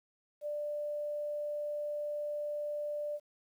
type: tone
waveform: sine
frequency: 591 Hz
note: D5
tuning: 11 cents sharp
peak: -34 dBFS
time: 0.41-3.2 s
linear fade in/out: 50 ms
effects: 11-bit